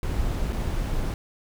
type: noise with dropouts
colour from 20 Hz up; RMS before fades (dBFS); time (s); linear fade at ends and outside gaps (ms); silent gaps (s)
brown; -26; 0.03-1.14; 1; 0.525-0.529
effects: none